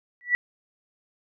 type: tone with exponential growth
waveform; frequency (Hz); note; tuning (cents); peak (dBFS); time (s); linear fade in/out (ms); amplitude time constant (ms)
sine; 1950; B6; -23; -14; 0.21-0.35; 0; 29
effects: none